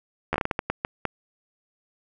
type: slowing click train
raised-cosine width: 0.5 ms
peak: -9 dBFS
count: 11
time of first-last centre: 0.33-1.053 s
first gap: 12 ms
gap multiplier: 1.37
effects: none